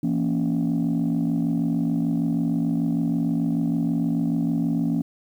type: chord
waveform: sine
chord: A# diminished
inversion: second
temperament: just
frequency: 167.82 / 233.1 / 279.7 Hz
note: E3 / A#3 / C#4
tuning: +31 / 0 / +16 cents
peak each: -23 dBFS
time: 0.03-5.02 s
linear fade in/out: 5 ms
effects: tanh soft clip ceiling -16 dBFS + 9-bit